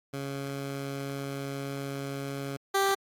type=tone pair in turn; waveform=15% pulse; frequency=138.59 / 392 Hz; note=C#3 / G4; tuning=0 / 0 cents; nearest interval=octave + tritone; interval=1800 cents; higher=second; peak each=-27 / -17 dBFS; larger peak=second; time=0.13-2.57 / 2.74-2.95 s; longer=first; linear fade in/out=10 ms; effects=AAC 64 kbps